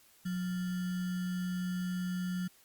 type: tone with sample-and-hold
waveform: sine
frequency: 181.1 Hz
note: F#3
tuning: 37 cents flat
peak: -32 dBFS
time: 0.25-2.48 s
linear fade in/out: 10 ms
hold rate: 1575 Hz
effects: white hiss -63 dBFS RMS until 2.64 s + Opus 48 kbps